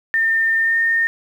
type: tone with pitch glide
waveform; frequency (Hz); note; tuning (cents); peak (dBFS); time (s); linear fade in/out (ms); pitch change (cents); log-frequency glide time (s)
sine; 1808 to 1828; A6 to A#6; +47 to -34; -14; 0.14-1.07; 0; +19; 0.59-0.78
effects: 8-bit